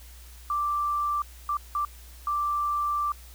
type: tone bursts at uneven times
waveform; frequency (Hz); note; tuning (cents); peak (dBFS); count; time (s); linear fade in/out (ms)
sine; 1174.7; D6; 0; -24; 4; 0.5-1.22 / 1.49-1.57 / 1.75-1.85 / 2.27-3.12; 2
effects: added 60 Hz sine -45 dBFS peak until 3.34 s + white hiss -52 dBFS RMS until 3.34 s